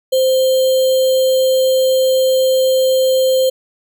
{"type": "tone with sample-and-hold", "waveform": "sine", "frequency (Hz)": 521, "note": "C5", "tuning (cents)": -7, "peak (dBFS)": -10, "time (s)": [0.12, 3.5], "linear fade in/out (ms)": 10, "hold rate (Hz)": 3675, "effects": []}